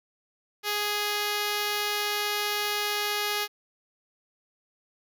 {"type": "tone", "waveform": "5% pulse", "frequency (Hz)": 415.3, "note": "G#4", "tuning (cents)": 0, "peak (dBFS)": -15, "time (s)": [0.63, 3.48], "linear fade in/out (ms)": 50, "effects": []}